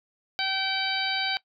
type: harmonic tone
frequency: 770 Hz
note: G5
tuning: 31 cents flat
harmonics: 1 / 2 / 3 / 4 / 5 / 6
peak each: -32 / -32 / -32 / -32 / -32 / -32 dBFS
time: 0.39-1.37 s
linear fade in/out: 0 ms
effects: noise-tail reverb RT60 0.1 s tail -20 dB re dry